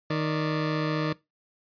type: tone pair together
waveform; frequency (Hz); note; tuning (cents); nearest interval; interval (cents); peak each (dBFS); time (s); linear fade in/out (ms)
20% pulse; 155.56 / 587.3; D#3 / D5; 0 / 0; octave + major seventh; 2300; -21 / -28; 0.1-1.13; 5
effects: noise-tail reverb RT60 0.2 s tail -20 dB re dry + resampled to 11025 Hz

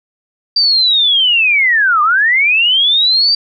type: linear two-way sweep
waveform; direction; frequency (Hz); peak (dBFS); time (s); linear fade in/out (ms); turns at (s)
sine; down then up; 4699 to 1174.7 to 4699; -8; 0.56-3.35; 5; 2.02
effects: none

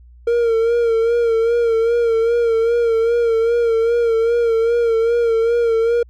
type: tone with vibrato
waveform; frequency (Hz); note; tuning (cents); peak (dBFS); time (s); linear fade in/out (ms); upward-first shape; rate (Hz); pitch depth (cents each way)
triangle; 462.3; A#4; -14; -11; 0.27-6.03; 5; sine; 2.5; 47
effects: added 60 Hz sine -41 dBFS peak until 6.09 s

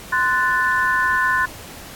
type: chord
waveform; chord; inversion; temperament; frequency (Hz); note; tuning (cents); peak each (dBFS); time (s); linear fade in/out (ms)
sine; F# diminished; second; equal with one note detuned; 1035.7 / 1480 / 1760; C6 / F#6 / A6; -18 / 0 / 0; -20; 0.12-1.46; 10
effects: pink hiss -38 dBFS RMS until 1.95 s + AAC 64 kbps

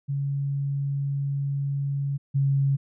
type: tone pair in turn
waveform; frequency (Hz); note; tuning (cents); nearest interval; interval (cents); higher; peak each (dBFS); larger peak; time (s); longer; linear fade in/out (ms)
sine; 139.9 / 138.13; C#3 / C#3; +16 / -6; unison; 22; first; -24 / -19; second; 0.08-2.18 / 2.34-2.77; first; 20
effects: none

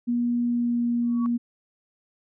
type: tone with pitch glide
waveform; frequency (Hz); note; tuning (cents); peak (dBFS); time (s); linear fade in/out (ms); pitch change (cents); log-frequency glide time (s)
sine; 240 to 237.9; B3 to A#3; -49 to +35; -21; 0.07-1.38; 20; -16; 0.43-0.87
type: tone with exponential growth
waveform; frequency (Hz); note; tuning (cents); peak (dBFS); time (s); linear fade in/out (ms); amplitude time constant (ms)
sine; 1123; C#6; +22; -31; 1.02-1.26; 0; 51
effects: none

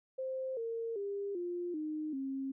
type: tone with pitch steps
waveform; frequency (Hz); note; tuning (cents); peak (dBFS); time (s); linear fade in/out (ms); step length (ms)
sine; 523.3 / 458.2 / 401.2 / 351.3 / 307.6 / 269.3; C5 / A#4 / G4 / F4 / D#4 / C#4; 0 / -30 / +40 / +10 / -20 / -50; -35; 0.18-2.52; 10; 390
effects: none

